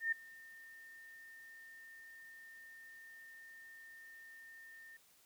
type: tone with ADSR envelope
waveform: sine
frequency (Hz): 1817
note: A#6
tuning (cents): -45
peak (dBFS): -30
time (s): 0-4.97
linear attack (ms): 120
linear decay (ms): 8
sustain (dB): -23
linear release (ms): 6
effects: white hiss -68 dBFS RMS until 5.25 s